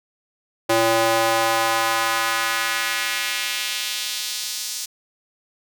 square tone with high-pass filter sweep, 113.5 Hz, A#2, 46 cents flat, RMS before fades -22 dBFS, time 0.69-4.86 s, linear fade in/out 10 ms, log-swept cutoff 460 to 5700 Hz, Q 1.3, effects none

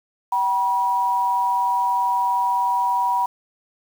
sine tone pair together, 769 / 968 Hz, G5 / B5, -33 / -35 cents, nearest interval major third, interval 398 cents, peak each -25 / -18 dBFS, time 0.32-3.26 s, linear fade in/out 5 ms, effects 7-bit

